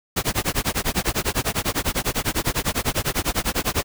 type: noise with tremolo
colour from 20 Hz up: pink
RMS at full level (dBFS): -20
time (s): 0.16-3.84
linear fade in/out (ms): 10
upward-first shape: sine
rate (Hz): 10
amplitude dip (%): 100
effects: none